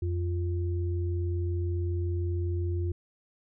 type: tone pair together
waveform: sine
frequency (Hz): 87.3 / 349.2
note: F2 / F4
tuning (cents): 0 / 0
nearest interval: 2 octaves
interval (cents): 2400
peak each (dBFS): -27 / -36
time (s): 0.02-2.92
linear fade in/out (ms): 5
effects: none